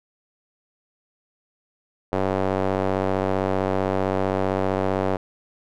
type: tone with band-pass filter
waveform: square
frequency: 47.74 Hz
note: G1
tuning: 45 cents flat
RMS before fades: -23 dBFS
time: 2.12-5.17 s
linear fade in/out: 10 ms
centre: 590 Hz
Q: 1.2
effects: none